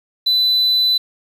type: tone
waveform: sine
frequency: 4000 Hz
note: B7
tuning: 21 cents sharp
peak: -10 dBFS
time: 0.26-0.98 s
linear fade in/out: 10 ms
effects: tanh soft clip ceiling -11 dBFS + 7-bit